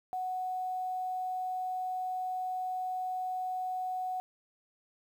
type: tone with quantisation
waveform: sine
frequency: 740 Hz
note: F#5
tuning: in tune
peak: -32 dBFS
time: 0.13-4.2 s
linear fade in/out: 0 ms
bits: 10
effects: none